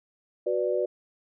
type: chord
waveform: sine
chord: B minor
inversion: second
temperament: equal with one note detuned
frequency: 370 / 493.9 / 589 Hz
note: F#4 / B4 / D5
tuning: 0 / 0 / +5 cents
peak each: -28 dBFS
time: 0.46-0.86 s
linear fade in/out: 10 ms
effects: none